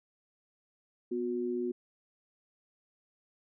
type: tone pair together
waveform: sine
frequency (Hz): 246.9 / 362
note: B3 / F#4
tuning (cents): 0 / -38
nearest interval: perfect fifth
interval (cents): 662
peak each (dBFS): -35 / -32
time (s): 1.11-1.72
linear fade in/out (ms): 10
effects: none